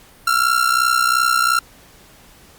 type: ring-modulated tone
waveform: 45% pulse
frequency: 1367 Hz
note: F6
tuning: 37 cents flat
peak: -11 dBFS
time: 0.27-1.59 s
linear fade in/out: 2 ms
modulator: 31.4 Hz
effects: pink hiss -47 dBFS RMS until 2.58 s + Opus 48 kbps